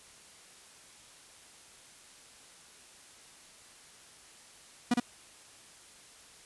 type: tone with echo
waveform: 45% pulse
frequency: 241.9 Hz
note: B3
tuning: 36 cents flat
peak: -23 dBFS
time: 4.91-4.94 s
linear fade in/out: 5 ms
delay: 60 ms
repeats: 1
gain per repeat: -2 dB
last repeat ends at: 5 s
effects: white hiss -55 dBFS RMS until 6.45 s + resampled to 24000 Hz